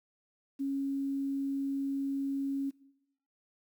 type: tone with quantisation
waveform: sine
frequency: 275 Hz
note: C#4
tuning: 14 cents flat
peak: -30 dBFS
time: 0.59-2.71 s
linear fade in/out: 20 ms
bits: 10
effects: noise-tail reverb RT60 0.8 s tail -19 dB re dry